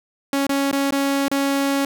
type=tone with dropouts; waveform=sawtooth; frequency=277.2 Hz; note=C#4; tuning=in tune; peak=-14 dBFS; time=0.33-1.85 s; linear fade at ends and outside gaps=2 ms; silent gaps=0.468-0.493 / 0.714-0.728 / 0.908-0.923 / 1.282-1.314 s; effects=none